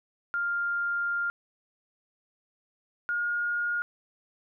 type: tone pair in turn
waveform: sine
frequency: 1400 / 1426.1 Hz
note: F6 / F6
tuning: +4 / +36 cents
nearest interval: unison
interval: 32 cents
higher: second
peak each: -26 dBFS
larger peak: neither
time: 0.34-1.3 / 3.09-3.82 s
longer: first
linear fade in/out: 0 ms
effects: none